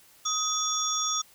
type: tone cluster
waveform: sine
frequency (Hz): 1264 / 3477 / 5640 / 6620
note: D#6 / A7 / F8 / G#8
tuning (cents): +27 / -21 / +16 / -6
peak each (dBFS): -31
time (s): 0.25-1.22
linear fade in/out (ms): 10
effects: white hiss -57 dBFS RMS until 1.34 s